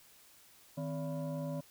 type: tone with frequency modulation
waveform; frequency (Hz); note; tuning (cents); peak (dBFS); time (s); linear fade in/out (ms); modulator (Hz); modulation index
sine; 157.2; D#3; +18; -35; 0.77-1.61; 10; 416; 1.1
effects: white hiss -61 dBFS RMS until 1.7 s